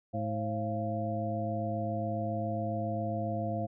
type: harmonic tone with a mistuned harmonic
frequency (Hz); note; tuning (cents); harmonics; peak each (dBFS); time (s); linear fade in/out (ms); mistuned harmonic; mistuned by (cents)
107.3; A2; -43; 1 / 2 / 3 / 5 / 6; -35 / -37 / -41 / -39 / -35; 0.13-3.67; 20; 6; +110
effects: none